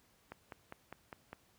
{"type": "click train", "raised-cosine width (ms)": 0.5, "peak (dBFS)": -30, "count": 6, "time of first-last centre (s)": [0.32, 1.33], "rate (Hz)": 4.95, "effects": ["pink hiss -69 dBFS RMS until 1.58 s", "high-pass 60 Hz 12 dB/octave"]}